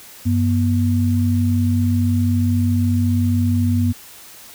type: tone pair together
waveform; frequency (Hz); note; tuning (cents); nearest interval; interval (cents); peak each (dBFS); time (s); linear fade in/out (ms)
sine; 96.01 / 241.5; G2 / B3; -35 / -39; octave + major third; 1596; -16 / -18; 0.25-3.93; 20
effects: white hiss -41 dBFS RMS until 4.54 s